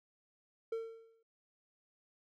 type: tone with exponential decay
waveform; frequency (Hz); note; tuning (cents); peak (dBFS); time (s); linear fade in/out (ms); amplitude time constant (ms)
triangle; 453; A#4; -50; -31; 0.72-1.23; 5; 110
effects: none